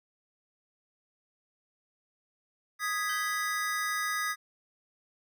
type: chord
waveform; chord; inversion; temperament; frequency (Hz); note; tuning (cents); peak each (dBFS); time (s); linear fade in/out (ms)
square; G# minor; second; equal; 1244.5 / 1661.2 / 1975.5; D#6 / G#6 / B6; 0 / 0 / 0; -34 / -35 / -35; 2.79-4.36; 50
type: tone with exponential decay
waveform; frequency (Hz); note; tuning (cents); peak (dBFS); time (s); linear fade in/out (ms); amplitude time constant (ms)
20% pulse; 1540; G6; -31; -33; 3.09-3.78; 5; 150
effects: none